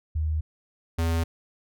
sine / square tone pair in turn, 77.78 / 82.77 Hz, D#2 / E2, 0 / +8 cents, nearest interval minor second, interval 108 cents, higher second, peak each -23 dBFS, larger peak neither, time 0.15-0.41 / 0.98-1.24 s, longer neither, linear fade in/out 10 ms, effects none

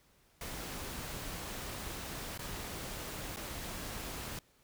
pink noise with dropouts, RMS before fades -42 dBFS, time 0.41-4.39 s, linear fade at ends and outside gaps 2 ms, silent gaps 2.377-2.391 / 3.362-3.369 s, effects pink hiss -68 dBFS RMS until 4.63 s

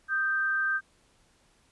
sine tone pair together, 1244.5 / 1568 Hz, D#6 / G6, 0 / 0 cents, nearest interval major third, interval 400 cents, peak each -34 / -25 dBFS, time 0.08-0.81 s, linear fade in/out 50 ms, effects pink hiss -65 dBFS RMS until 1.71 s + resampled to 24000 Hz

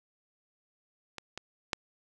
clicks, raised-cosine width 0.2 ms, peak -22 / -21 / -11 dBFS, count 3, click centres 1.183 / 1.376 / 1.732 s, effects none

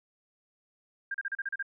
sine tone bursts, 1600 Hz, G6, 35 cents sharp, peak -30 dBFS, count 8, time 1.11-1.627 s, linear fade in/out 5 ms, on 34 ms, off 35 ms, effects none

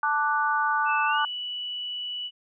sine chord, D major, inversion second, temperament equal, 880 / 1174.7 / 1480 Hz, A5 / D6 / F#6, 0 / 0 / 0 cents, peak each -26 dBFS, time 0.03-1.25 s, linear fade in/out 2 ms
sine tone with pitch glide, 2633 to 2955 Hz, E7 to F#7, -3 to -3 cents, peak -30 dBFS, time 0.85-2.31 s, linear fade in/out 50 ms, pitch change +200 cents, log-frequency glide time 1.06-1.2 s
effects none

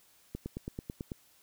click train, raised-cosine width 3 ms, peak -24 dBFS, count 8, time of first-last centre 0.35-1.118 s, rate 9.11 Hz, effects white hiss -64 dBFS RMS until 1.42 s

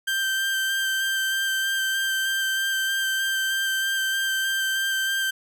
30% pulse tone with vibrato, 1568 Hz, G6, in tune, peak -20 dBFS, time 0.07-5.31 s, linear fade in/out 10 ms, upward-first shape square, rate 3.2 Hz, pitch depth 9 cents each way, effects none

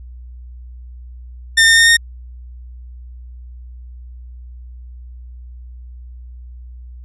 sawtooth tone with pitch steps, 1809 / 1820.5 / 1832.1 / 1843.8 Hz, A6 / A#6 / A#6 / A#6, +48 / -41 / -30 / -19 cents, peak -4 dBFS, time 1.57-1.97 s, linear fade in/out 10 ms, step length 100 ms, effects added 61 Hz sine -32 dBFS peak until 7.04 s + resampled to 24000 Hz

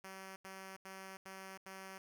5% pulse tone bursts, 191.2 Hz, G3, 43 cents flat, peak -37 dBFS, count 5, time 0.04-1.98 s, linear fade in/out 2 ms, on 320 ms, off 85 ms, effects none

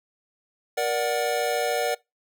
square chord, Bb augmented, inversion none, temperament equal with one note detuned, 473.5 / 587.3 / 740 Hz, Bb4 / D5 / F#5, +27 / 0 / 0 cents, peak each -28 dBFS, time 0.77-1.95 s, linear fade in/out 10 ms, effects noise-tail reverb RT60 0.2 s tail -23 dB re dry

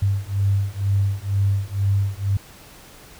sine beating tone pair, 98 / 100.1 Hz, G2 / G2, 0 / +37 cents, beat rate 2.1 Hz, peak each -21 dBFS, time 0.02-2.37 s, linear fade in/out 5 ms, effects pink hiss -45 dBFS RMS until 3.19 s

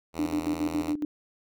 5% pulse tone, 82.41 Hz, E2, in tune, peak -23 dBFS, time 0.13-0.95 s, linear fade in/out 50 ms
sine tone with tremolo, 297.8 Hz, D4, 24 cents sharp, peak -24 dBFS, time 0.19-1.05 s, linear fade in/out 2 ms, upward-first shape square, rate 7.2 Hz, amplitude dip 75%
effects none

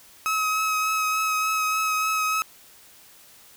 30% pulse tone with vibrato, 1278 Hz, D#6, 46 cents sharp, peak -19 dBFS, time 0.26-2.42 s, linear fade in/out 0 ms, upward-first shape triangle, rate 3.4 Hz, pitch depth 19 cents each way, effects white hiss -51 dBFS RMS until 3.56 s

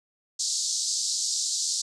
white band-pass noise, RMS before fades -28 dBFS, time 0.39-1.82 s, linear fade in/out 10 ms, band 4100 to 7900 Hz, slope 48 dB/octave, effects none

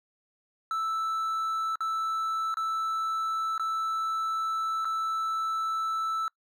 triangle tone with dropouts, 1318.5 Hz, E6, in tune, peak -25 dBFS, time 0.71-6.28 s, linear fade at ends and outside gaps 1 ms, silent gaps 1.756-1.806 / 2.542-2.57 / 3.579-3.596 / 4.847-4.853 s, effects noise-tail reverb RT60 0.1 s tail -25 dB re dry

